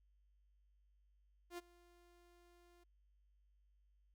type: tone with ADSR envelope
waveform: sawtooth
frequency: 349.2 Hz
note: F4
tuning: in tune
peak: -40 dBFS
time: 1.5-2.84 s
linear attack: 80 ms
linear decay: 24 ms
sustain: -23 dB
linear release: 10 ms
effects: added 50 Hz sine -70 dBFS peak until 4.14 s